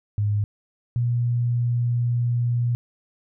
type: tone pair in turn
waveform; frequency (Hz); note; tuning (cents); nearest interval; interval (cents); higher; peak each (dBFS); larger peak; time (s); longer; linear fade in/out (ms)
sine; 103.83 / 120.24; G#2 / B2; 0 / -46; minor third; 254; second; -19; neither; 0.18-0.44 / 0.96-2.75; second; 0
effects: none